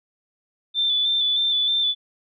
sine tone with vibrato, 3520 Hz, A7, in tune, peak -18 dBFS, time 0.74-1.95 s, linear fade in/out 50 ms, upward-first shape square, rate 3.2 Hz, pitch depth 23 cents each way, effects none

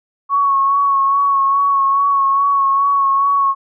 sine tone with vibrato, 1108 Hz, C#6, 1 cent flat, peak -11 dBFS, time 0.29-3.55 s, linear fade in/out 50 ms, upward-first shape sine, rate 2.4 Hz, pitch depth 26 cents each way, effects none

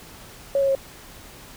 sine tone with pitch steps, 554.4 / 548 / 541.7 Hz, C#5 / C#5 / C#5, 0 / -20 / -40 cents, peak -17 dBFS, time 0.55-0.751 s, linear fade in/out 2 ms, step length 67 ms, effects pink hiss -44 dBFS RMS until 1.56 s

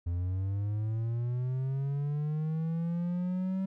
triangle linear sweep, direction up, 84.9 to 192.2 Hz, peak -27 dBFS, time 0.06-3.66 s, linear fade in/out 10 ms, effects none

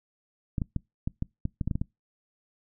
clicks, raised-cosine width 5 ms, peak -16 dBFS, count 11, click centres 0.582 / 0.618 / 0.763 / 1.075 / 1.224 / 1.454 / 1.612 / 1.676 / 1.712 / 1.755 / 1.815 s, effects noise-tail reverb RT60 0.2 s tail -25 dB re dry

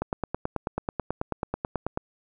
click train, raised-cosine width 1 ms, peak -13 dBFS, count 19, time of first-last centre 0.02-1.974 s, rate 9.21 Hz, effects none

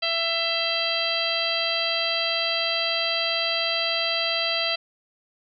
harmonic tone with a mistuned harmonic, 667 Hz, E5, 20 cents sharp, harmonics 1 / 2 / 3 / 4 / 5 / 6 / 7, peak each -30 / -34 / -33 / -29 / -28 / -30 / -29 dBFS, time 0.02-4.76 s, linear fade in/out 10 ms, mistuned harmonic 5, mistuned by -71 cents, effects none

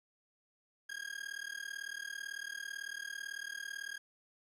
40% pulse tone with amplitude modulation, 1625 Hz, G#6, 38 cents flat, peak -36 dBFS, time 0.89-3.98 s, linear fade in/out 10 ms, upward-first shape sine, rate 38 Hz, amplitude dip 95%, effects low-pass 11000 Hz 12 dB/octave + 11-bit

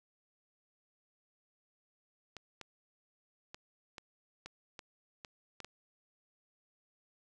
clicks, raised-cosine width 0.2 ms, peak -28 dBFS, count 9, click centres 2.367 / 2.613 / 3.545 / 3.982 / 4.46 / 4.792 / 5.248 / 5.603 / 5.646 s, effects none

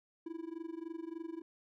triangle tone with amplitude modulation, 329.6 Hz, E4, in tune, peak -35 dBFS, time 0.26-1.42 s, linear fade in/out 5 ms, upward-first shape sine, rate 23.4 Hz, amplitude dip 90%, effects none

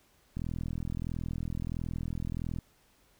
click train, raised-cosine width 5 ms, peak -23 dBFS, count 93, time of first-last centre 0.37-2.587 s, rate 41.5 Hz, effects pink hiss -66 dBFS RMS until 3.19 s

